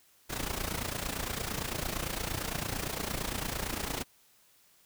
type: noise with amplitude modulation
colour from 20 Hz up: pink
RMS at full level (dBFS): -32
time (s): 0.29-4.04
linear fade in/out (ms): 20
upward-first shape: sine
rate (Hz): 28.8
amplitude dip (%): 75
effects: white hiss -64 dBFS RMS until 4.85 s